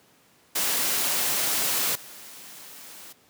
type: noise with level steps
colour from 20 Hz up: white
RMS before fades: -25 / -44 dBFS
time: 0.55-3.13 s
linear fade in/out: 10 ms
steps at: 1.95 s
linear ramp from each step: 5 ms
effects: pink hiss -59 dBFS RMS until 3.29 s + high-pass 150 Hz 12 dB/octave